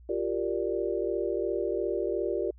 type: chord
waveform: sine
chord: G minor seventh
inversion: third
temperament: equal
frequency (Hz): 349.2 / 392 / 466.2 / 587.3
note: F4 / G4 / Bb4 / D5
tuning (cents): 0 / 0 / 0 / 0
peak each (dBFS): -32 / -31 / -33 / -34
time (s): 0.09-2.51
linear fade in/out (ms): 5
effects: added 60 Hz sine -49 dBFS peak until 2.58 s